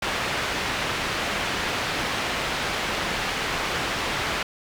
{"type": "low-pass noise", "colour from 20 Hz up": "white", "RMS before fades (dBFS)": -27, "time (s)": [0.02, 4.43], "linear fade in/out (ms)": 5, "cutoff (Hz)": 2700, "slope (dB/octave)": 12, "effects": []}